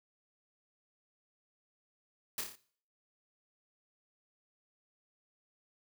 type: noise with echo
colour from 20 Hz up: white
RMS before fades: -36 dBFS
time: 2.38-2.41 s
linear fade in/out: 2 ms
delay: 29 ms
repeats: 5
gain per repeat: -4 dB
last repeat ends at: 2.555 s
effects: noise-tail reverb RT60 0.5 s tail -18 dB re dry